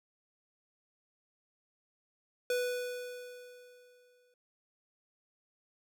square tone with exponential decay, 493.9 Hz, B4, in tune, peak -29 dBFS, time 2.5-4.34 s, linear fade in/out 2 ms, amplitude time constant 400 ms, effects none

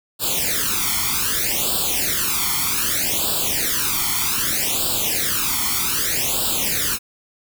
white noise with flanger, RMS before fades -21 dBFS, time 0.19-6.99 s, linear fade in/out 50 ms, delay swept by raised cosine 0.24 to 0.92 ms, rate 0.64 Hz, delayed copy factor +0.95, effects none

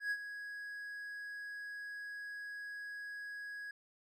triangle tone with ADSR envelope, 1661.2 Hz, G#6, in tune, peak -30 dBFS, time 0-3.71 s, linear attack 110 ms, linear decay 56 ms, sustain -11 dB, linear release 3 ms, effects none

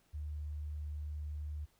sine tone, 74.8 Hz, D2, 32 cents sharp, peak -38 dBFS, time 0.13-1.66 s, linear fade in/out 20 ms, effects pink hiss -72 dBFS RMS until 1.79 s

